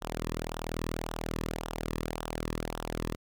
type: tone with flanger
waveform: sawtooth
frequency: 40.31 Hz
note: E1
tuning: 38 cents flat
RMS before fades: -36 dBFS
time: 0.01-3.16 s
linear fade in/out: 20 ms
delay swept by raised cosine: 0.43 to 1.38 ms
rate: 1.8 Hz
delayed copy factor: -0.75
effects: none